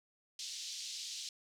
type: band-pass noise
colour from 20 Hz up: white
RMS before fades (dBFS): -44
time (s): 0.39-1.29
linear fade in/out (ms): 2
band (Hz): 3300 to 6200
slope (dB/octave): 24
effects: none